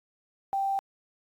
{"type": "tone with quantisation", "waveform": "sine", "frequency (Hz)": 784, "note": "G5", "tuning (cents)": 0, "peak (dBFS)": -25, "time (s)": [0.53, 0.79], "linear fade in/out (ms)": 0, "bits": 9, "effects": ["AAC 64 kbps"]}